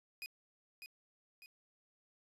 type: tone with echo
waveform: 30% pulse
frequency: 2489 Hz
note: D#7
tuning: in tune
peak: -40 dBFS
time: 0.22-0.26 s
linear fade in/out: 0 ms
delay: 600 ms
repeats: 2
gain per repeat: -6 dB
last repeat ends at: 1.46 s
effects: resampled to 32000 Hz + 12-bit